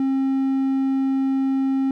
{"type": "tone", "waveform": "triangle", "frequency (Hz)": 268.2, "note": "C4", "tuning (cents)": 43, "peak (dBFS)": -16, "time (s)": [0, 1.91], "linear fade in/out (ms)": 2, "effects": []}